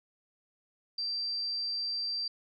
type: tone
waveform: sine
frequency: 4697 Hz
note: D8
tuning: 1 cent flat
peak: -31 dBFS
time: 0.98-2.28 s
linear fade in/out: 5 ms
effects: none